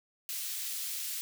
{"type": "high-pass noise", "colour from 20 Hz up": "white", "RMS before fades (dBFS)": -37, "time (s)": [0.29, 1.21], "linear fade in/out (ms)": 0, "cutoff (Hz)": 2800, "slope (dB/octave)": 12, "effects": []}